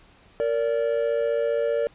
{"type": "tone pair together", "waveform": "triangle", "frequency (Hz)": [462.5, 577.7], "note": ["A#4", "D5"], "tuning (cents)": [-14, -29], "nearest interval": "major third", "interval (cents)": 385, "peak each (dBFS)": -22, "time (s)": [0.4, 1.87], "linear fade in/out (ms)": 0, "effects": ["pink hiss -55 dBFS RMS until 1.94 s", "resampled to 8000 Hz"]}